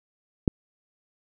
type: click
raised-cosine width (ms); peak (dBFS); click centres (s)
3; -6; 0.478
effects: none